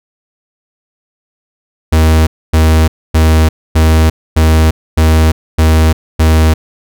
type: tone bursts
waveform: 45% pulse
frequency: 79.4 Hz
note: D#2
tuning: 36 cents sharp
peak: -5 dBFS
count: 8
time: 1.92-6.54 s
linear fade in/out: 10 ms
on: 350 ms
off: 260 ms
effects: none